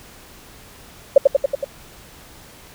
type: tone with echo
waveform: sine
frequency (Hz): 554.4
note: C#5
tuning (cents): 0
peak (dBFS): -3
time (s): 1.16-1.18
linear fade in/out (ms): 5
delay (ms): 93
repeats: 5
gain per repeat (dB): -3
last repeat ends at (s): 1.645
effects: pink hiss -44 dBFS RMS until 2.74 s